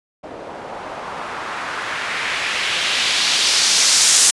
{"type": "noise with low-pass filter sweep", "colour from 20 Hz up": "blue", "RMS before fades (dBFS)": -19, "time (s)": [0.23, 4.31], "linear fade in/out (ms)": 10, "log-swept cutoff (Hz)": [540, 7700], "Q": 1.4, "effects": ["resampled to 24000 Hz"]}